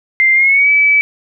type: tone with pitch glide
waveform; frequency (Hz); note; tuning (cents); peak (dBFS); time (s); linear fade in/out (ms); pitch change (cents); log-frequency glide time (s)
sine; 2093 to 2296; C7 to D7; 0 to -40; -7; 0.2-1.01; 0; +160; 0.33-0.7
effects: none